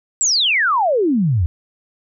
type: exponential sweep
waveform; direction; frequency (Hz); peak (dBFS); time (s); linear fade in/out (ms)
sine; down; 7902 to 77.78; -13; 0.21-1.46; 0
effects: none